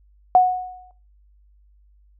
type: tone with exponential decay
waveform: sine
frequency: 734 Hz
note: F#5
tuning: 14 cents flat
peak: -7 dBFS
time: 0.35-0.91 s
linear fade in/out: 1 ms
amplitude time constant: 120 ms
effects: noise-tail reverb RT60 0.3 s tail -17 dB re dry + added 50 Hz sine -52 dBFS peak until 2.19 s